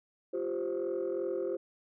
sine chord, F suspended second, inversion none, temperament equal, 349.2 / 392 / 523.3 Hz, F4 / G4 / C5, 0 / 0 / 0 cents, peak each -34 dBFS, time 0.33-1.57 s, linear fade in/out 10 ms, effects tanh soft clip ceiling -26 dBFS

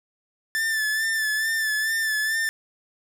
45% pulse tone with vibrato, 1760 Hz, A6, in tune, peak -22 dBFS, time 0.55-2.49 s, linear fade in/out 0 ms, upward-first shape sine, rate 2.3 Hz, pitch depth 41 cents each way, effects none

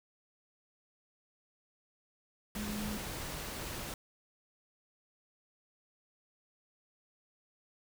sine tone in noise, 209.8 Hz, G#3, 18 cents sharp, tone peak -37 dBFS, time 2.56-2.97 s, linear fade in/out 2 ms, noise pink, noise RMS -41 dBFS, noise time 2.55-3.94 s, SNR +1 dB, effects none

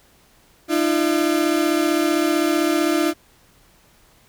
35% pulse tone pair together, 303.3 / 338.9 Hz, D#4 / E4, -44 / +48 cents, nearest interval major second, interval 192 cents, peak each -18 dBFS, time 0.68-3.14 s, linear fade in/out 50 ms, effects pink hiss -55 dBFS RMS until 4.28 s

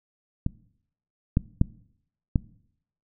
clicks, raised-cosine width 5 ms, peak -12 / -7 / -6 / -8 dBFS, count 4, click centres 0.464 / 1.371 / 1.614 / 2.358 s, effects noise-tail reverb RT60 0.7 s tail -21 dB re dry

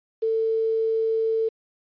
sine tone with quantisation, 446.7 Hz, A4, 26 cents sharp, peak -20 dBFS, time 0.22-1.49 s, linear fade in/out 10 ms, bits 8, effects resampled to 11025 Hz

